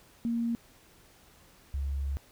sine tone pair in turn, 233.1 / 69.3 Hz, A#3 / C#2, 0 / 0 cents, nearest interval octave + major sixth, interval 2100 cents, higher first, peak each -27 / -29 dBFS, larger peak first, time 0.25-0.55 / 1.74-2.17 s, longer second, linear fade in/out 0 ms, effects pink hiss -59 dBFS RMS until 2.31 s

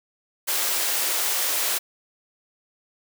white high-pass noise, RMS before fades -24 dBFS, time 0.47-1.79 s, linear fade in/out 20 ms, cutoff 370 Hz, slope 24 dB/octave, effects none

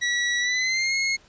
sawtooth tone with pitch glide, 1937 to 2162 Hz, B6 to C#7, -34 to -44 cents, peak -18 dBFS, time 0.01-1.17 s, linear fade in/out 20 ms, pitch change +190 cents, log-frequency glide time 0.39-0.95 s, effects pink hiss -55 dBFS RMS until 1.28 s + resampled to 16000 Hz

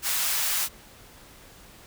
white high-pass noise, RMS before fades -26 dBFS, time 0.02-0.69 s, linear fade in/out 50 ms, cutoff 890 Hz, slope 12 dB/octave, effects pink hiss -50 dBFS RMS until 1.86 s

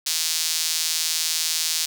sawtooth tone with high-pass filter, 160 Hz, D#3, 49 cents sharp, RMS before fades -24 dBFS, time 0.06-1.86 s, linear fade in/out 10 ms, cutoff 4800 Hz, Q 1.4, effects none

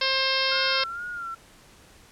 harmonic tone, 531 Hz, C5, 25 cents sharp, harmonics 1 / 2 / 3 / 4 / 5 / 6 / 7 / 8 / 9 / 10, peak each -31 / -31 / -31 / -31 / -31 / -31 / -31 / -31 / -31 / -31 dBFS, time 0.01-0.84 s, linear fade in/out 5 ms
sine tone with vibrato, 1396.9 Hz, F6, in tune, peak -31 dBFS, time 0.51-1.35 s, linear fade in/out 10 ms, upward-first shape sine, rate 2.2 Hz, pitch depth 59 cents each way
effects pink hiss -53 dBFS RMS until 2.11 s + low-pass 11000 Hz 12 dB/octave

